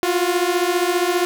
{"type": "beating tone pair", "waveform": "sawtooth", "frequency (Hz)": [346.8, 361.8], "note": ["F4", "F#4"], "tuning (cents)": [-12, -39], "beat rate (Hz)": 15, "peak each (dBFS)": -16, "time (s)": [0.03, 1.25], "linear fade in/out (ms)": 0, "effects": []}